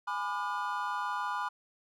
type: chord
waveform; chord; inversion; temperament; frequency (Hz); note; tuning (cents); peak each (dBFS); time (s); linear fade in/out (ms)
triangle; G# diminished seventh; none; just; 830.6 / 996.7 / 1196.1 / 1435.3; G#5 / B5 / D6 / F6; 0 / +16 / +31 / +47; -37 / -33 / -36 / -37; 0.07-1.49; 10
effects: none